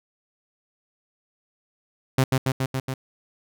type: tone with echo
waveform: sawtooth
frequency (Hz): 131.7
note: C3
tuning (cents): +12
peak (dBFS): -12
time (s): 2.18-2.24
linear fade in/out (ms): 5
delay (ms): 140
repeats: 5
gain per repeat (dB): -2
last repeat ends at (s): 2.94
effects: none